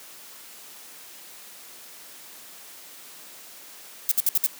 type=noise bursts; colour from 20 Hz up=violet; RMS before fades=-20 dBFS; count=5; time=4.09-4.463 s; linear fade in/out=0 ms; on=25 ms; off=62 ms; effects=white hiss -45 dBFS RMS until 4.59 s + high-pass 200 Hz 12 dB/octave